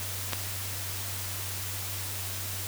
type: clicks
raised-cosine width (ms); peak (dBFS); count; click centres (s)
0.2; -18 / -11; 2; 0.325 / 0.333
effects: added 96 Hz sine -38 dBFS peak until 2.67 s + white hiss -36 dBFS RMS until 2.67 s